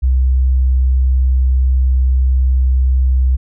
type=tone; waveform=sine; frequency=64.4 Hz; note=C2; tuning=27 cents flat; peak=-9 dBFS; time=0.02-3.37 s; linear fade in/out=20 ms; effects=none